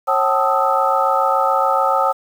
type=tone cluster; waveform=sine; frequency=543 / 761 / 877 / 1241 / 1308 Hz; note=C#5 / F#5 / A5 / D#6 / E6; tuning=-36 / +48 / -6 / -5 / -14 cents; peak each=-20 dBFS; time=0.07-2.13 s; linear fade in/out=20 ms; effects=7-bit